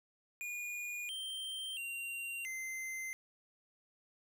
square tone with pitch steps, 2439 / 3143 / 2763 / 2074 Hz, D#7 / G7 / F7 / C7, -35 / +4 / -19 / -16 cents, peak -40 dBFS, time 0.41-3.13 s, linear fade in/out 0 ms, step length 680 ms, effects none

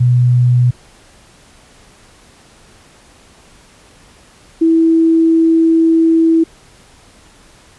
sine tone pair in turn, 123.47 / 326.8 Hz, B2 / E4, 0 / -15 cents, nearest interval octave + perfect fourth, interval 1685 cents, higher second, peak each -7 dBFS, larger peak neither, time 0-0.71 / 4.61-6.44 s, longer second, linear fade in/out 10 ms, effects pink hiss -45 dBFS RMS until 7.78 s + resampled to 24000 Hz

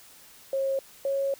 sine tone pair in turn, 541 / 549.8 Hz, C#5 / C#5, -42 / -14 cents, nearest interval unison, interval 28 cents, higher second, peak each -24 dBFS, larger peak neither, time 0.53-0.79 / 1.05-1.34 s, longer second, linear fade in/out 2 ms, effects white hiss -52 dBFS RMS until 1.39 s

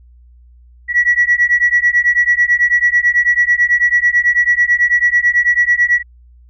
sine beating tone pair, 1931 / 1940.1 Hz, B6 / B6, -39 / -31 cents, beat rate 9.1 Hz, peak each -12 / -12 dBFS, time 0.88-6.03 s, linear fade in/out 50 ms, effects tanh soft clip ceiling -2 dBFS + added 60 Hz sine -41 dBFS peak until 6.49 s

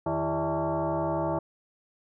sine tone with frequency modulation, 158.3 Hz, D#3, 30 cents sharp, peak -25 dBFS, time 0.06-1.39 s, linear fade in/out 5 ms, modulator 245 Hz, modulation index 3.4, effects none

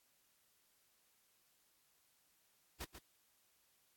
pink noise with echo, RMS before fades -44 dBFS, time 2.8-2.85 s, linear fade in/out 10 ms, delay 140 ms, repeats 1, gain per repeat -9 dB, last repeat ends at 2.99 s, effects white hiss -75 dBFS RMS until 3.96 s + AAC 64 kbps

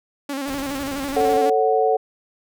sawtooth tone with vibrato, 276.2 Hz, C#4, 6 cents flat, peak -21 dBFS, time 0.29-1.5 s, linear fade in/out 5 ms, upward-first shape square, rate 12 Hz, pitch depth 54 cents each way
pink noise with tremolo, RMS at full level -34 dBFS, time 0.47-1.37 s, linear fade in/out 5 ms, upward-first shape sine, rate 18 Hz, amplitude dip 50%
sine chord, F# minor, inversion first, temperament equal with one note detuned, 442.8 / 554.4 / 740 Hz, A4 / C#5 / F#5, +11 / 0 / 0 cents, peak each -18 / -23 / -19 dBFS, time 1.16-1.97 s, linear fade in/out 10 ms
effects none

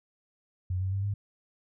sine tone with pitch steps, 91.6 / 94.72 / 97.95 / 101.28 Hz, F#2 / F#2 / G2 / G#2, -17 / +41 / -1 / -43 cents, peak -27 dBFS, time 0.7-1.14 s, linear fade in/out 5 ms, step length 110 ms, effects none

